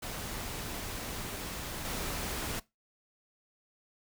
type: noise with level steps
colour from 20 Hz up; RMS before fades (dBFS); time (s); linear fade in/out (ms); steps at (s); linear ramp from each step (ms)
pink; -39 / -36; 0.02-2.6; 10; 1.85; 2
effects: noise-tail reverb RT60 0.2 s tail -20 dB re dry